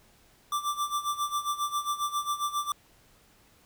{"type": "tone with tremolo", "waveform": "square", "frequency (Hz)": 1174.7, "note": "D6", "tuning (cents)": 0, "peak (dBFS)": -26, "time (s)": [0.52, 2.72], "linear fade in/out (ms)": 2, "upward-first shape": "sine", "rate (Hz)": 7.4, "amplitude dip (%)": 80, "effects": ["pink hiss -61 dBFS RMS until 3.65 s"]}